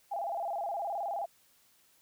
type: tone with vibrato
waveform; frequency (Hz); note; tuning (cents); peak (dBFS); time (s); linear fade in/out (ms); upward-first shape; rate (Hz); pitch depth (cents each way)
sine; 740; F#5; 0; -32; 0.11-1.26; 10; square; 19; 150
effects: white hiss -66 dBFS RMS until 2.01 s